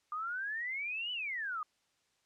sine exponential two-way sweep, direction up then down, 1198 to 3012 to 1198 Hz, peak -35 dBFS, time 0.12-1.63 s, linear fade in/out 2 ms, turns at 1.12 s, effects white hiss -75 dBFS RMS until 2.25 s + low-pass 7000 Hz 12 dB/octave

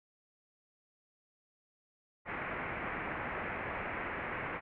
white low-pass noise, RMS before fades -39 dBFS, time 2.25-4.61 s, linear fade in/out 50 ms, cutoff 2300 Hz, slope 48 dB/octave, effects none

